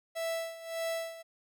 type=tone with tremolo; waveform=45% pulse; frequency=659.3 Hz; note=E5; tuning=in tune; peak=-31 dBFS; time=0.15-1.23 s; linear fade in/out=20 ms; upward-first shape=sine; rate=1.7 Hz; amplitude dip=80%; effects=none